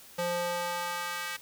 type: tone with high-pass filter sweep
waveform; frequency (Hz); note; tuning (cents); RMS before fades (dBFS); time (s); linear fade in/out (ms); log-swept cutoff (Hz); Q
square; 174.61; F3; 0; -33; 0.18-1.37; 10; 400 to 1700; 1.4
effects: white hiss -52 dBFS RMS until 1.41 s